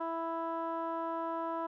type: tone with low-pass filter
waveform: 15% pulse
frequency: 330 Hz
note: E4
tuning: 2 cents sharp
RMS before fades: -36 dBFS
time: 0-1.67 s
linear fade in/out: 10 ms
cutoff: 1100 Hz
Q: 2.1
effects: none